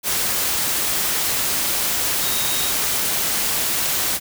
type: tone in noise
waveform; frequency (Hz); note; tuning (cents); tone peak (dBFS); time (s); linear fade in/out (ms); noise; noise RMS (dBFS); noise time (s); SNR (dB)
sine; 3761; A#7; +15; -28; 2.2-2.73; 50; white; -21; 0.03-4.2; -10
effects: none